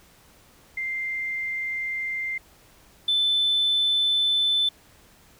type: tone pair in turn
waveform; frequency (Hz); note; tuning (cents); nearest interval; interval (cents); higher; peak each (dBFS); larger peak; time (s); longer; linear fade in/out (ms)
sine; 2093 / 3520; C7 / A7; 0 / 0; major sixth; 900; second; -26 / -18; second; 0.77-2.38 / 3.08-4.69; neither; 5
effects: tanh soft clip ceiling -15 dBFS + pink hiss -55 dBFS RMS until 5.39 s